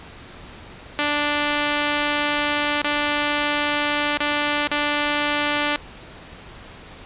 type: tone with dropouts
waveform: 5% pulse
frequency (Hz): 293.6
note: D4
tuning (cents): 0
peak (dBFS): -8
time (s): 0.99-5.76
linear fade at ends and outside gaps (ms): 0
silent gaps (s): 2.819-2.844 / 4.172-4.205 / 4.672-4.713
effects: pink hiss -41 dBFS RMS until 7.05 s + resampled to 8000 Hz